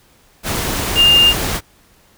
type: tone in noise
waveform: sine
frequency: 2810 Hz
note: F7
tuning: 10 cents sharp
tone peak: -7 dBFS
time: 0.95-1.34 s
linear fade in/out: 50 ms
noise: pink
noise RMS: -20 dBFS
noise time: 0.43-1.61 s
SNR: +10 dB
effects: pink hiss -52 dBFS RMS until 2.17 s